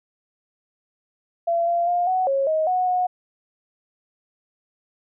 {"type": "tone with pitch steps", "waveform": "sine", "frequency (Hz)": [679, 688, 705, 744, 546, 629, 734, 728], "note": ["F5", "F5", "F5", "F#5", "C#5", "D#5", "F#5", "F#5"], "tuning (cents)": [-49, -26, 16, 9, -26, 19, -14, -28], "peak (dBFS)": -18, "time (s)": [1.47, 3.07], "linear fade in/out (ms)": 10, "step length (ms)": 200, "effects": []}